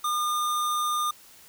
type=tone; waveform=square; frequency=1211 Hz; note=D#6; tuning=47 cents flat; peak=-25 dBFS; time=0.04-1.11 s; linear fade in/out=5 ms; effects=white hiss -52 dBFS RMS until 1.48 s